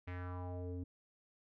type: tone with low-pass filter sweep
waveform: square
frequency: 89.9 Hz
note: F#2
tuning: 49 cents flat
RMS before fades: -43 dBFS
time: 0.07-0.84 s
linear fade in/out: 10 ms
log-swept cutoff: 2300 to 310 Hz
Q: 3
effects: none